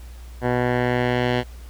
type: tone with low-pass filter sweep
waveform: 10% pulse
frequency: 123.47 Hz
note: B2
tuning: in tune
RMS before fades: -21 dBFS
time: 0.41-1.44 s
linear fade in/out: 50 ms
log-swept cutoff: 1400 to 3200 Hz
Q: 1.4
effects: added 60 Hz sine -36 dBFS peak until 1.69 s + pink hiss -50 dBFS RMS until 1.69 s